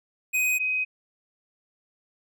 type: tone pair in turn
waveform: square / sine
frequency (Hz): 2506 / 2518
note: D#7 / D#7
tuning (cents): +12 / +20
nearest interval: unison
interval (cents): 8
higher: second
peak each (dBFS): -22 / -23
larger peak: first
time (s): 0.33-0.59 / 0.59-0.85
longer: neither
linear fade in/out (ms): 20
effects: none